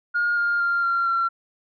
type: tone with pitch steps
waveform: sine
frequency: 1424 / 1408.5 / 1393.1 / 1377.9 / 1362.8 Hz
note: F6 / F6 / F6 / F6 / F6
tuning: +33 / +14 / -5 / -24 / -43 cents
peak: -18 dBFS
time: 0.14-1.29 s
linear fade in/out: 20 ms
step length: 230 ms
effects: tanh soft clip ceiling -15 dBFS